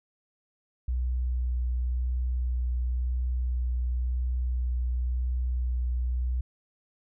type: tone with vibrato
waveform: sine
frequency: 61.74 Hz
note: B1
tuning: in tune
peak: -25 dBFS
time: 0.88-6.41 s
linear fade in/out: 5 ms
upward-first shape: sine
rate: 0.95 Hz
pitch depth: 12 cents each way
effects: none